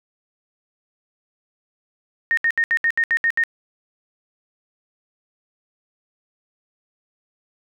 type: tone bursts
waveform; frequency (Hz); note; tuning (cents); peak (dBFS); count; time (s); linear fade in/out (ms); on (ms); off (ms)
sine; 1845; A#6; -18; -15; 9; 2.31-3.437; 0; 63; 70
effects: none